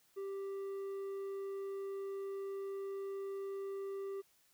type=tone with low-pass filter; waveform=square; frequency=392.4 Hz; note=G4; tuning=2 cents sharp; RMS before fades=-42 dBFS; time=0.16-4.22 s; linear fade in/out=20 ms; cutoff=930 Hz; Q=0.51; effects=white hiss -71 dBFS RMS until 4.53 s